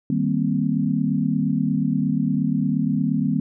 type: chord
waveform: sine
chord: C minor seventh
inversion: first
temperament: equal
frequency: 155.56 / 196 / 233.1 / 261.6 Hz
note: Eb3 / G3 / Bb3 / C4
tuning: 0 / 0 / 0 / 0 cents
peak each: -24 dBFS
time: 0.1-3.4 s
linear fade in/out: 2 ms
effects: none